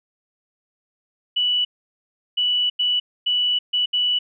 sine tone bursts at uneven times, 2957 Hz, F#7, 2 cents flat, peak -17 dBFS, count 6, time 1.36-1.65 / 2.37-2.7 / 2.79-3 / 3.26-3.59 / 3.73-3.86 / 3.93-4.19 s, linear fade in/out 10 ms, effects none

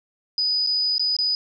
sine tone with dropouts, 4973 Hz, D#8, 2 cents flat, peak -19 dBFS, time 0.38-1.35 s, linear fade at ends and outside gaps 1 ms, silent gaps 0.665-0.671 / 0.981-0.995 / 1.166-1.187 s, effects none

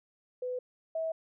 sine tone pair in turn, 501 / 646.9 Hz, B4 / E5, +25 / -33 cents, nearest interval major third, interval 442 cents, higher second, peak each -32 / -30 dBFS, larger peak second, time 0.42-0.59 / 0.95-1.12 s, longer neither, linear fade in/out 5 ms, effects none

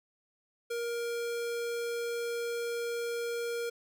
square tone, 470.4 Hz, A#4, 16 cents sharp, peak -33 dBFS, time 0.7-3.7 s, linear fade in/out 10 ms, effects none

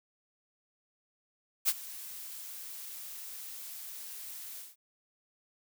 blue noise with ADSR envelope, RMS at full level -25 dBFS, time 1.65-4.76 s, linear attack 35 ms, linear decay 42 ms, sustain -19 dB, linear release 180 ms, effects none

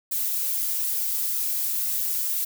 violet noise with flanger, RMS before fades -26 dBFS, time 0.11-2.45 s, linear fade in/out 10 ms, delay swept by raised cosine 1.7 to 7.1 ms, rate 4 Hz, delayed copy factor -0.9, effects none

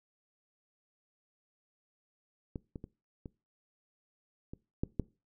clicks, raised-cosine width 3 ms, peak -25 / -28 / -30 / -30 / -30 / -18 / -17 dBFS, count 7, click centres 2.558 / 2.758 / 2.841 / 3.258 / 4.535 / 4.835 / 4.997 s, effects noise-tail reverb RT60 0.3 s tail -22 dB re dry

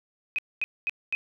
sine tone bursts, 2518 Hz, D#7, 20 cents sharp, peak -24 dBFS, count 4, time 0.36-1.15 s, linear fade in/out 0 ms, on 25 ms, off 230 ms, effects none

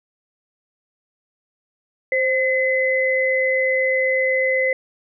sine tone pair together, 523.8 / 2032 Hz, C5 / B6, +2 / +49 cents, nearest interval octave + major seventh, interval 2347 cents, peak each -19 dBFS, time 2.12-4.73 s, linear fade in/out 2 ms, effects none

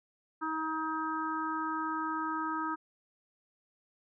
harmonic tone, 316.5 Hz, D#4, 30 cents sharp, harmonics 1 / 3 / 4 / 5, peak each -37 / -37 / -35 / -41 dBFS, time 0.41-2.76 s, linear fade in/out 20 ms, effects none

